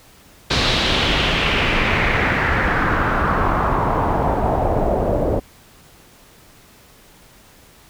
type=noise with low-pass filter sweep; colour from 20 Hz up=pink; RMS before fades=-18 dBFS; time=0.5-5.4 s; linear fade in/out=10 ms; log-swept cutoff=4200 to 540 Hz; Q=2.7; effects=pink hiss -48 dBFS RMS until 7.89 s